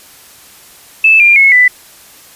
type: tone with pitch steps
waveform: sine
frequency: 2626 / 2394 / 2183 / 1990.1 Hz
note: E7 / D7 / C#7 / B6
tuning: -7 / +33 / -27 / +13 cents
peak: -3 dBFS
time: 1.04-1.68 s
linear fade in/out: 5 ms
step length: 160 ms
effects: white hiss -39 dBFS RMS until 2.35 s + resampled to 32000 Hz